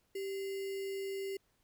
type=tone with sample-and-hold; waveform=sine; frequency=390.5 Hz; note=G4; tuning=7 cents flat; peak=-36 dBFS; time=0.15-1.37 s; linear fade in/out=5 ms; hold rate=2450 Hz; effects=pink hiss -75 dBFS RMS until 1.63 s